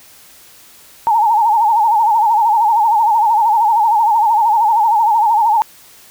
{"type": "tone with vibrato", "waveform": "sine", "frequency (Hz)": 880, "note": "A5", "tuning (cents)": 0, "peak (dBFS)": -9, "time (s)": [1.07, 5.62], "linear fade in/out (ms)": 0, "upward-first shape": "sine", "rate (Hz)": 13, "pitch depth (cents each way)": 110, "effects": ["white hiss -43 dBFS RMS until 6.1 s"]}